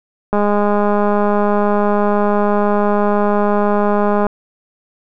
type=click train; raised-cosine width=1 ms; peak=-3 dBFS; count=812; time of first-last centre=0.33-4.267 s; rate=206 Hz; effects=none